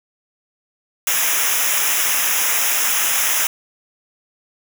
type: noise with comb filter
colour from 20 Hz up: white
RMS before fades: -18 dBFS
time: 1.07-3.47 s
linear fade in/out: 2 ms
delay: 0.23 ms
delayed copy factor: -1
effects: none